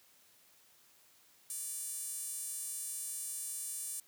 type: tone with high-pass filter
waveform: sawtooth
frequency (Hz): 585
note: D5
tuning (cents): -7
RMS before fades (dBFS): -41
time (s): 1.5-4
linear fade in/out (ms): 2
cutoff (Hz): 8900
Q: 3.1
effects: white hiss -65 dBFS RMS until 4.07 s + high-pass 80 Hz 12 dB/octave